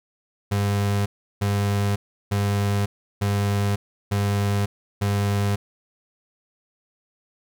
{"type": "tone bursts", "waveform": "35% pulse", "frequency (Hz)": 101.1, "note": "G#2", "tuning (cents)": -46, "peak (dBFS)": -18, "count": 6, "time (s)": [0.51, 5.56], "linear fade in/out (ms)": 10, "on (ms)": 550, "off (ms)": 350, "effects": []}